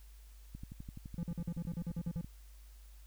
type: click train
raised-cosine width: 5 ms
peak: -33 dBFS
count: 21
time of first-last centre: 0.55-2.245 s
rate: 11.8 Hz
type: tone bursts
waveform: triangle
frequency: 170 Hz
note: F3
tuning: 46 cents flat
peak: -33 dBFS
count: 11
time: 1.18-2.212 s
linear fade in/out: 2 ms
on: 52 ms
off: 46 ms
effects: added 51 Hz sine -52 dBFS peak until 3.06 s + white hiss -66 dBFS RMS until 3.06 s